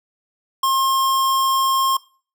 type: tone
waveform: square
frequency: 1069 Hz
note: C6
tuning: 37 cents sharp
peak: -16 dBFS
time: 0.63-1.97 s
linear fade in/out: 5 ms
effects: noise-tail reverb RT60 0.4 s tail -21 dB re dry